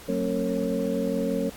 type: tone cluster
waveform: sine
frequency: 185.1 / 226.4 / 271.6 / 456.7 / 548 Hz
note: F#3 / A3 / C#4 / A#4 / C#5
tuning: +1 / +50 / -35 / -36 / -20 cents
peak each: -30 dBFS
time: 0.08-1.5 s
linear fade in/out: 10 ms
effects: pink hiss -45 dBFS RMS until 1.56 s + AAC 64 kbps